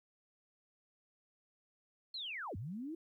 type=linear two-way sweep; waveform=sine; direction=down then up; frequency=4316 to 82.41 to 339.4 Hz; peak=-40 dBFS; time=2.14-2.95 s; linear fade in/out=5 ms; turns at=2.56 s; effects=13-bit